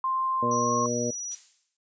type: tone with pitch glide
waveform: sine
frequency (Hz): 1049 to 1076.6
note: C6 to C6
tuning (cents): +4 to +49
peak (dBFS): -25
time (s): 0.04-0.86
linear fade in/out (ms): 2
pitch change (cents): +45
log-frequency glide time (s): 0.53-0.72
type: harmonic tone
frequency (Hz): 120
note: B2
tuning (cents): -49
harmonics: 1 / 2 / 3 / 4 / 5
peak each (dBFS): -36 / -30 / -36 / -30 / -33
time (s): 0.42-1.11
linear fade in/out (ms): 10
type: tone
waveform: sine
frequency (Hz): 5840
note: F#8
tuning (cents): -24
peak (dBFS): -32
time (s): 0.51-1.35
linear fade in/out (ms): 5
type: noise with exponential decay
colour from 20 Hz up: violet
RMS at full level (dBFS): -33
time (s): 1.31-1.77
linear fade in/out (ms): 5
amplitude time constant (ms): 100
effects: noise-tail reverb RT60 0.1 s tail -17 dB re dry + resampled to 16000 Hz